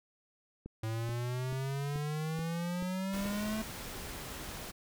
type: click train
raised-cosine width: 3 ms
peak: -30 dBFS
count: 7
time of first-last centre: 0.66-3.257 s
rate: 2.31 Hz
type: exponential sweep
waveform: square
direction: up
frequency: 110 to 220 Hz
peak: -34 dBFS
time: 0.83-3.62 s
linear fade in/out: 5 ms
type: noise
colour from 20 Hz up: pink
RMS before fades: -43 dBFS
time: 3.12-4.72 s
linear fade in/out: 20 ms
effects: none